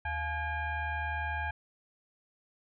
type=tone with frequency modulation; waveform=sine; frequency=854 Hz; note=G#5; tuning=48 cents sharp; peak=-31 dBFS; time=0.05-1.51 s; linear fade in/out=5 ms; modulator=777 Hz; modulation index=1.5; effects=none